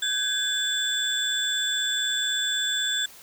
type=tone cluster; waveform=sine; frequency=1538 / 1662 / 3477 / 7600 Hz; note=G6 / G#6 / A7 / A#8; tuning=-33 / +1 / -21 / +33 cents; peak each=-32 / -32 / -25 / -32 dBFS; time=0.02-3.06 s; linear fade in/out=5 ms; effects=white hiss -48 dBFS RMS until 3.22 s